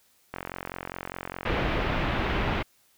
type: click train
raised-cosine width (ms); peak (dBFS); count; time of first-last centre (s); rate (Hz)
0.5; -18; 55; 0.34-1.543; 44.9
type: low-pass noise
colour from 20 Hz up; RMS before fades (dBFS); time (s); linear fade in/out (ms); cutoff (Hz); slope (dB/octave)
pink; -27; 1.45-2.63; 10; 3000; 24
effects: white hiss -64 dBFS RMS until 2.97 s